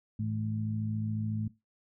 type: harmonic tone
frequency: 54 Hz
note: A1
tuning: 32 cents flat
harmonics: 2 / 3 / 4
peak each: -32 / -44 / -34 dBFS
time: 0.19-1.48 s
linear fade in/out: 5 ms
effects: noise-tail reverb RT60 0.2 s tail -17 dB re dry